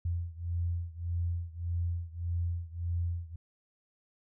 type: beating tone pair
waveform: sine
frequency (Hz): 85.3 / 87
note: F2 / F2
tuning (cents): -40 / -6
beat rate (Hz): 1.7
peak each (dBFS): -33 / -35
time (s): 0.05-3.36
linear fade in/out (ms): 5
effects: none